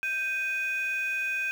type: tone pair together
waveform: sine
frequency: 1568 / 2489 Hz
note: G6 / D#7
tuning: 0 / 0 cents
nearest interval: minor sixth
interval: 800 cents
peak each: -30 / -27 dBFS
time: 0.03-1.51 s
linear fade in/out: 0 ms
effects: tanh soft clip ceiling -23 dBFS + 8-bit